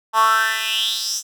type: tone with high-pass filter sweep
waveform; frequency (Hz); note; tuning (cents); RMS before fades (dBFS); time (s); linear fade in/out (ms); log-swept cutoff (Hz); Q
10% pulse; 221.4; A3; +11; -19; 0.13-1.23; 50; 940 to 6600; 5.6
effects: none